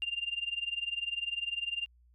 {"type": "tone with tremolo", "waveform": "sine", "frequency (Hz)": 2794, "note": "F7", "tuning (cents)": 0, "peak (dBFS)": -28, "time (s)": [0.02, 1.86], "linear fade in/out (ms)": 0, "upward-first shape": "sine", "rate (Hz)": 20, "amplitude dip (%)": 90, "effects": ["tanh soft clip ceiling -24 dBFS", "added 60 Hz sine -60 dBFS peak until 2.14 s"]}